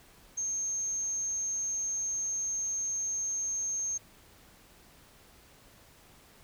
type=tone; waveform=sine; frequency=6400 Hz; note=G8; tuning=35 cents sharp; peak=-30 dBFS; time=0.37-3.98 s; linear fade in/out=10 ms; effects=pink hiss -58 dBFS RMS until 6.43 s